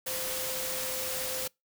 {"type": "tone in noise", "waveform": "sine", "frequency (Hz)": 518, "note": "C5", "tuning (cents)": -17, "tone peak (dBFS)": -39, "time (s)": [0.06, 1.48], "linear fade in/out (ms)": 10, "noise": "white", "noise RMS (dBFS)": -34, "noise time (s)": [0.06, 1.48], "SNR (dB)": -8, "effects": ["noise-tail reverb RT60 0.2 s tail -26 dB re dry"]}